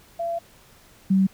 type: tone pair in turn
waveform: sine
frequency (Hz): 678 / 191.53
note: E5 / G3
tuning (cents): +49 / -40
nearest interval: octave + minor seventh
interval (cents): 2189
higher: first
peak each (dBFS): -24 / -15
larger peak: second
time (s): 0.19-0.39 / 1.1-1.27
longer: first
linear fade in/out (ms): 10
effects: pink hiss -53 dBFS RMS until 1.33 s